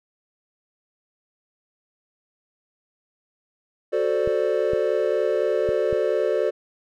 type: chord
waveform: triangle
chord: D dominant seventh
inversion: first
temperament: equal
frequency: 370 / 440 / 523.3 / 587.3 Hz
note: F#4 / A4 / C5 / D5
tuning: 0 / 0 / 0 / 0 cents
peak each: -24 / -22 / -24 / -23 dBFS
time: 3.92-6.51 s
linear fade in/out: 20 ms
type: clicks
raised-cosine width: 5 ms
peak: -20 dBFS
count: 4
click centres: 4.275 / 4.734 / 5.69 / 5.928 s
effects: none